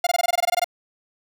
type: tone bursts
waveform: 45% pulse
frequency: 704 Hz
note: F5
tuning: 14 cents sharp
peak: -17 dBFS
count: 13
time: 0.04-0.644 s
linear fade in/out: 5 ms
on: 28 ms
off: 20 ms
effects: none